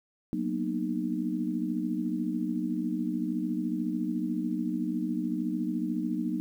sine chord, B major seventh, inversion second, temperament equal with one note detuned, 185 / 233.1 / 246.9 / 307.4 Hz, F#3 / A#3 / B3 / D#4, 0 / 0 / 0 / -21 cents, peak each -34 / -33 / -35 / -32 dBFS, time 0.33-6.4 s, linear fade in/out 0 ms, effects 10-bit

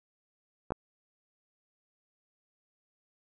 clicks, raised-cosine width 1 ms, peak -21 / -16 dBFS, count 2, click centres 0.706 / 0.721 s, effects none

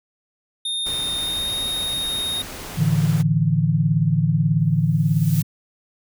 square tone with pitch glide, 3662 to 3715 Hz, A#7 to A#7, -32 to -7 cents, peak -23 dBFS, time 0.65-2.42 s, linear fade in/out 5 ms, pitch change +25 cents, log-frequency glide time 1.15-1.56 s
pink noise, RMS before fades -34 dBFS, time 0.85-3.23 s, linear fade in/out 20 ms
sine chord, A suspended fourth, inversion none, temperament just, 110 / 146.67 / 165 Hz, A2 / D3 / E3, 0 / -2 / +2 cents, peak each -23 / -19 / -19 dBFS, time 2.77-5.43 s, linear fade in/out 20 ms
blue noise with exponential growth, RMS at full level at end -30 dBFS, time 4.59-5.42 s, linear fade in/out 1 ms, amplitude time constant 180 ms
effects none

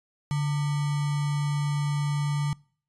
sine tone with sample-and-hold, 145.3 Hz, D3, 18 cents flat, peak -23 dBFS, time 0.31-2.53 s, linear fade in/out 0 ms, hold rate 1050 Hz, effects noise-tail reverb RT60 0.5 s tail -25 dB re dry + resampled to 24000 Hz

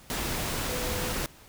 sine tone in noise, 499.2 Hz, B4, 19 cents sharp, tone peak -36 dBFS, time 0.69-1.12 s, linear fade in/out 0 ms, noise pink, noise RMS -31 dBFS, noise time 0.1-1.26 s, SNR -8 dB, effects pink hiss -53 dBFS RMS until 1.48 s

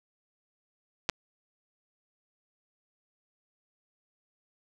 clicks, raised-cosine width 0.2 ms, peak -10 dBFS, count 2, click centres 1.091 / 1.097 s, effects none

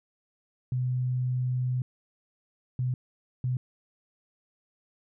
sine tone bursts at uneven times, 126.3 Hz, B2, 39 cents sharp, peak -25 dBFS, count 3, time 0.72-1.82 / 2.79-2.94 / 3.44-3.57 s, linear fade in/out 2 ms, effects none

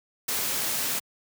white noise with ADSR envelope, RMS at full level -26 dBFS, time 0.28-1 s, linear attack 9 ms, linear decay 11 ms, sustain -2 dB, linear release 18 ms, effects high-pass 100 Hz 12 dB/octave

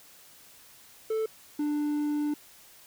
triangle tone pair in turn, 440 / 295.9 Hz, A4 / D4, 0 / +13 cents, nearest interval perfect fifth, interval 687 cents, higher first, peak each -24 dBFS, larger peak neither, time 1.1-1.26 / 1.59-2.34 s, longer second, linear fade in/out 5 ms, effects white hiss -54 dBFS RMS until 2.86 s

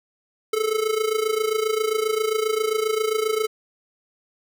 square tone with amplitude modulation, 435.5 Hz, A4, 18 cents flat, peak -18 dBFS, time 0.53-3.47 s, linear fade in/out 5 ms, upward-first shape sine, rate 27.5 Hz, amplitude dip 75%, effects none

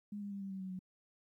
sine tone with pitch steps, 205.9 / 202.2 / 198.66 / 195.13 / 191.67 / 188.27 / 184.93 Hz, G#3 / G#3 / G3 / G3 / G3 / F#3 / F#3, -15 / -46 / +23 / -8 / -39 / +30 / -1 cents, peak -40 dBFS, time 0.12-0.792 s, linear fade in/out 5 ms, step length 96 ms, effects 13-bit

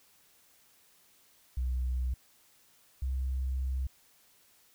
sine tone pair in turn, 62.9 / 65.39 Hz, B1 / C2, +32 / 0 cents, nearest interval minor second, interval 68 cents, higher second, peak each -27 / -28 dBFS, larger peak first, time 1.57-2.14 / 3.02-3.87 s, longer second, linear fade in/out 5 ms, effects tanh soft clip ceiling -26 dBFS + white hiss -64 dBFS RMS until 4.74 s

